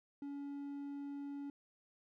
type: tone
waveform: triangle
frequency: 282.9 Hz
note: C#4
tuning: 35 cents sharp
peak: -40 dBFS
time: 0.22-1.5 s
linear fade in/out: 2 ms
effects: none